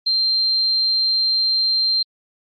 sine tone, 4158 Hz, C8, 12 cents flat, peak -15 dBFS, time 0.06-2.03 s, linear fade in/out 10 ms, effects MP3 32 kbps

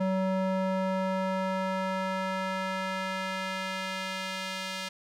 square tone with band-pass filter sweep, 189 Hz, F#3, 37 cents sharp, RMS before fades -31 dBFS, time 0-4.89 s, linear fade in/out 10 ms, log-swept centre 490 to 3500 Hz, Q 0.81, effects none

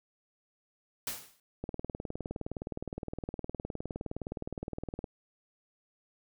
white noise with exponential decay, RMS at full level -33 dBFS, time 1.07-1.4 s, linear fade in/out 2 ms, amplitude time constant 71 ms
click train, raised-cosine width 2 ms, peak -23 dBFS, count 67, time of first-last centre 1.64-5.042 s, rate 19.4 Hz
effects none

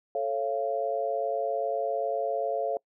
sine chord, A augmented, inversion none, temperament just, 440 / 550 / 687.5 Hz, A4 / C#5 / E#5, 0 / -14 / -27 cents, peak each -32 / -30 / -30 dBFS, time 0.15-2.77 s, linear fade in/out 2 ms, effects noise-tail reverb RT60 0.1 s tail -25 dB re dry

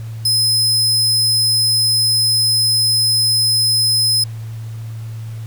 sawtooth tone, 5100 Hz, D#8, 42 cents sharp, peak -10 dBFS, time 0.25-4.24 s, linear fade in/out 5 ms, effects added 112 Hz sine -25 dBFS peak until 5.46 s + pink hiss -45 dBFS RMS until 5.46 s

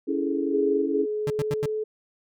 sine chord, A major seventh, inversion first, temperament equal with one note detuned, 279.8 / 329.6 / 415.3 / 440 Hz, C#4 / E4 / G#4 / A4, +16 / 0 / 0 / 0 cents, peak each -27 / -28 / -29 / -33 dBFS, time 0.07-1.06 s, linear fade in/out 20 ms
sine tone with pitch glide, 415.3 to 431.4 Hz, G#4 to A4, 0 to -34 cents, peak -25 dBFS, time 0.53-1.84 s, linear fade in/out 10 ms, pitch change +66 cents, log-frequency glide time 0.63-1.62 s
40% pulse tone bursts, 146.83 Hz, D3, in tune, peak -25 dBFS, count 4, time 1.27-1.658 s, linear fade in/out 2 ms, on 31 ms, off 88 ms
effects none

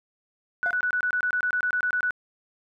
sine tone bursts, 1480 Hz, F#6, in tune, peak -22 dBFS, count 15, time 0.63-2.107 s, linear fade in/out 0 ms, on 77 ms, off 23 ms
triangle tone with exponential decay, 698.5 Hz, F5, in tune, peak -25 dBFS, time 0.66-0.81 s, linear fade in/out 0 ms, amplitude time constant 31 ms
effects none

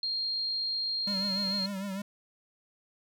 sine tone, 4218 Hz, C8, 13 cents sharp, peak -29 dBFS, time 0.03-1.66 s, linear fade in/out 2 ms
square tone with vibrato, 196 Hz, G3, in tune, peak -34 dBFS, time 1.07-2.02 s, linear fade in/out 5 ms, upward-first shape triangle, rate 6.7 Hz, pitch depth 81 cents each way
effects none

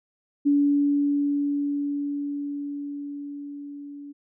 sine tone with level ramp, 286.4 Hz, D4, 43 cents flat, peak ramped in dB -16 to -37 dBFS, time 0.45-4.13 s, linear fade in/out 20 ms, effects none

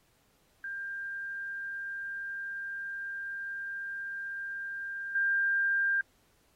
sine tone with level steps, 1594 Hz, G6, 28 cents sharp, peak -35 / -25 dBFS, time 0.64-6.01 s, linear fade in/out 2 ms, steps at 5.15 s, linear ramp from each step 5 ms, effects pink hiss -69 dBFS RMS until 6.55 s + AAC 48 kbps

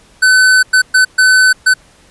square tone bursts at uneven times, 1514 Hz, F#6, 39 cents sharp, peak -6 dBFS, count 5, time 0.22-0.63 / 0.73-0.82 / 0.94-1.05 / 1.18-1.53 / 1.66-1.74 s, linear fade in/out 10 ms, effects pink hiss -46 dBFS RMS until 2.1 s + resampled to 24000 Hz

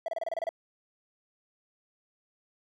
triangle tone bursts, 661 Hz, E5, 5 cents sharp, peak -27 dBFS, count 9, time 0.06-0.491 s, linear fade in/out 2 ms, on 23 ms, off 28 ms, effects none

